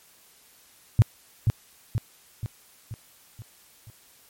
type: tone with echo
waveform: sine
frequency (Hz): 111.3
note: A2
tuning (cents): +20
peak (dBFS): -11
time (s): 0.99-1.02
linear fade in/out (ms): 0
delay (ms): 480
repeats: 6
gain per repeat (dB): -5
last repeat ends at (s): 3.9
effects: white hiss -56 dBFS RMS until 4.29 s + MP3 64 kbps